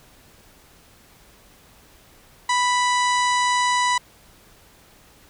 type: harmonic tone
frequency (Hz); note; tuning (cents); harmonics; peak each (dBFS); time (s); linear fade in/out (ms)
987.8; B5; 0; 1 / 2 / 3 / 4 / 5 / 6 / 7 / 8 / 9; -19 / -24 / -32 / -29 / -36 / -35 / -34 / -37 / -37; 2.49-3.98; 5
effects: pink hiss -52 dBFS RMS until 5.29 s